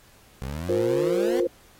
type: exponential sweep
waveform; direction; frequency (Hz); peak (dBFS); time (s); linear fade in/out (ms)
20% pulse; up; 62.1 to 263; -25; 0.42-1.4; 0
type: chord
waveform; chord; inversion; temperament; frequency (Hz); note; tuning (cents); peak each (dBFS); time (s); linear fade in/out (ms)
sine; F suspended fourth; none; equal with one note detuned; 353.3 / 466.2 / 523.3; F4 / Bb4 / C5; +20 / 0 / 0; -23 / -26 / -26; 0.69-1.47; 2
effects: pink hiss -55 dBFS RMS until 1.79 s + AAC 48 kbps